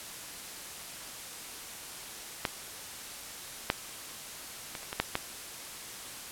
clicks, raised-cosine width 0.3 ms, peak -11 / -8 / -21 / -28 / -19 / -9 / -12 dBFS, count 7, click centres 2.452 / 3.701 / 4.752 / 4.831 / 4.929 / 5 / 5.154 s, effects white hiss -43 dBFS RMS until 6.31 s + low-pass 12000 Hz 12 dB/octave

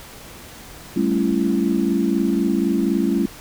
sine chord, A dominant seventh, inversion third, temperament equal with one note detuned, 196 / 220 / 277.2 / 336.9 Hz, G3 / A3 / C#4 / E4, 0 / 0 / 0 / +38 cents, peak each -22 dBFS, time 0.96-3.26 s, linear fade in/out 5 ms, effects pink hiss -40 dBFS RMS until 3.4 s

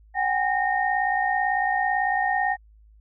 sine tone cluster, 751 / 809 / 1843 Hz, F#5 / G#5 / A#6, +26 / -46 / -20 cents, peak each -25 dBFS, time 0.14-2.57 s, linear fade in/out 50 ms, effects added 53 Hz sine -50 dBFS peak until 3 s

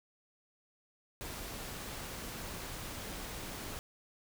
pink noise, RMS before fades -43 dBFS, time 1.21-3.79 s, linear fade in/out 0 ms, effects none

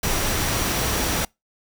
sine tone in noise, 5800 Hz, F#8, 35 cents flat, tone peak -34 dBFS, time 0.03-1.25 s, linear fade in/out 5 ms, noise pink, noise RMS -23 dBFS, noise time 0.03-1.25 s, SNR -14 dB, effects noise-tail reverb RT60 0.2 s tail -26 dB re dry

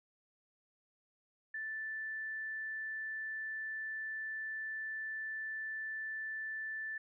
sine tone, 1760 Hz, A6, in tune, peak -38 dBFS, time 1.54-6.98 s, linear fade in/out 5 ms, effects none

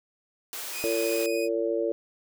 white high-pass noise, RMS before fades -36 dBFS, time 0.53-1.26 s, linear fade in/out 0 ms, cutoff 320 Hz, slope 24 dB/octave
sawtooth tone with vibrato, 2489 Hz, D#7, in tune, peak -31 dBFS, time 0.72-1.49 s, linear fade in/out 50 ms, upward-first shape sine, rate 17 Hz, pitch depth 13 cents each way
harmonic tone, 113.6 Hz, A#2, 44 cents flat, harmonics 3 / 4 / 5, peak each -29 / -28 / -29 dBFS, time 0.84-1.92 s, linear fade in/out 0 ms
effects none

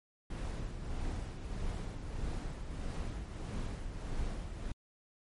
brown noise with tremolo, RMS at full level -36 dBFS, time 0.3-4.72 s, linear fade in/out 5 ms, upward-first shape triangle, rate 1.6 Hz, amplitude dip 55%, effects MP3 48 kbps

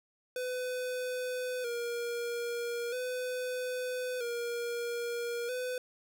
square tone with vibrato, 488.1 Hz, B4, 20 cents flat, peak -34 dBFS, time 0.36-5.78 s, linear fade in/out 2 ms, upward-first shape square, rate 0.39 Hz, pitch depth 51 cents each way, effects none

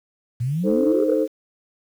sine exponential sweep, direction up, 113.8 to 515 Hz, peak -20 dBFS, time 0.4-1.14 s, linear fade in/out 10 ms
sine chord, A diminished, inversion second, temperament equal, 311.1 / 440 / 523.3 Hz, Eb4 / A4 / C5, 0 / 0 / 0 cents, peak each -21 dBFS, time 0.63-1.28 s, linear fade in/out 50 ms
effects tanh soft clip ceiling -8 dBFS + 8-bit

